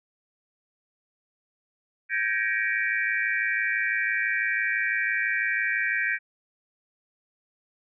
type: tone cluster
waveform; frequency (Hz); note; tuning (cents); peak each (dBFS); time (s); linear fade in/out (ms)
sine; 1566 / 1678 / 1884 / 2285 / 2391; G6 / G#6 / A#6 / D7 / D7; -2 / +17 / +18 / -48 / +30; -29 / -31 / -28 / -30 / -33; 2.09-6.19; 50
effects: none